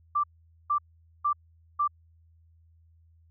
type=tone bursts; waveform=sine; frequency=1174.7 Hz; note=D6; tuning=in tune; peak=-22 dBFS; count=4; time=0.15-1.878 s; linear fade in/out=10 ms; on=87 ms; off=460 ms; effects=added 82 Hz sine -57 dBFS peak until 3.3 s